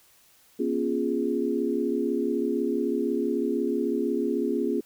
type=chord; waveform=sine; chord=C# dominant seventh; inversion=third; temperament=equal with one note detuned; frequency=241.2 / 277.2 / 349.2 / 415.3 Hz; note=B3 / C#4 / E#4 / G#4; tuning=-41 / 0 / 0 / 0 cents; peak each=-29 dBFS; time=0.59-4.81 s; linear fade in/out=10 ms; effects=white hiss -59 dBFS RMS until 4.85 s